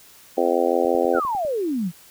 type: harmonic tone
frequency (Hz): 85.9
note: F2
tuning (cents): -28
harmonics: 3 / 4 / 5 / 6 / 7 / 8 / 9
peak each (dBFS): -28 / -24 / -24 / -22 / -26 / -28 / -26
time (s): 0.37-1.2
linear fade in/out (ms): 10
type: click train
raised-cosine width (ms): 2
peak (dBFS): -27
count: 7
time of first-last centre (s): 0.85-1.45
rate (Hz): 10
type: exponential sweep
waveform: sine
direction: down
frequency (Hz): 1572 to 160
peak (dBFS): -21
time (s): 1.13-1.92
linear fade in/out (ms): 50
effects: white hiss -49 dBFS RMS until 2.1 s